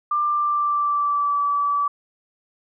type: tone with pitch glide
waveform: sine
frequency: 1189 to 1151.8 Hz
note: D6 to D6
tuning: +21 to -34 cents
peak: -18 dBFS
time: 0.11-1.88 s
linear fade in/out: 5 ms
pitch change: -55 cents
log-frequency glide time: 0.23-1.41 s
effects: none